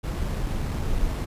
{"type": "noise with sample-and-hold", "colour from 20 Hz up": "brown", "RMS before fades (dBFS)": -26, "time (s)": [0.03, 1.26], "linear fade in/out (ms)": 20, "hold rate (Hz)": 6300, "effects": ["resampled to 32000 Hz"]}